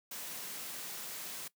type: high-pass noise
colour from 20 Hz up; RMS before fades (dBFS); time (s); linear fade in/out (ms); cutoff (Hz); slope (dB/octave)
white; -43; 0.11-1.48; 5; 120; 96
effects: noise-tail reverb RT60 0.1 s tail -19 dB re dry